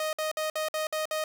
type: tone bursts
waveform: sawtooth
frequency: 622.3 Hz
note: D#5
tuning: in tune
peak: -24 dBFS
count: 7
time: 0-1.24 s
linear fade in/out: 2 ms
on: 130 ms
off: 55 ms
effects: 9-bit